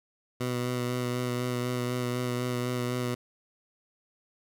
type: tone with vibrato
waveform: 15% pulse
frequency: 123.7 Hz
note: B2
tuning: 3 cents sharp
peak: -22 dBFS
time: 0.4-3.15 s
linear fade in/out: 10 ms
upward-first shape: sine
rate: 4 Hz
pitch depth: 19 cents each way
effects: none